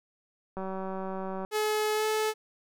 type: click train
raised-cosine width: 1 ms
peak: -23 dBFS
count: 168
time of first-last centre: 0.57-1.449 s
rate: 190 Hz
type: tone with pitch glide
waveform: sawtooth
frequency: 427.3 to 432.8 Hz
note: G#4 to A4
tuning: +49 to -29 cents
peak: -22 dBFS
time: 1.51-2.34 s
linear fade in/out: 50 ms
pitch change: +22 cents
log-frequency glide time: 1.94-2.05 s
effects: none